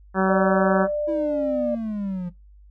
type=harmonic tone; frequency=190 Hz; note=F#3; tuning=46 cents sharp; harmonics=1 / 2 / 3 / 4 / 5 / 6 / 7 / 8 / 9; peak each=-21 / -24 / -26 / -27 / -28 / -29 / -29 / -30 / -31 dBFS; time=0.14-0.88 s; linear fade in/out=50 ms
type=tone with pitch glide; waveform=sine; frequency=589 to 597.2 Hz; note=D5 to D5; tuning=+5 to +29 cents; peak=-22 dBFS; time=0.29-1.75 s; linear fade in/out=5 ms; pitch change=+24 cents; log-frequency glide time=0.4-1.45 s
type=exponential sweep; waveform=triangle; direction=down; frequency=331.7 to 174 Hz; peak=-23 dBFS; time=1.07-2.3 s; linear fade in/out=20 ms
effects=noise-tail reverb RT60 0.2 s tail -19 dB re dry + added 50 Hz sine -46 dBFS peak until 2.7 s